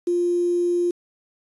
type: tone with quantisation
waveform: sine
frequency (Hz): 350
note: F4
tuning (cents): +4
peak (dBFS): -18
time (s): 0.07-0.91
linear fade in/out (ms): 5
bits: 7
effects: resampled to 24000 Hz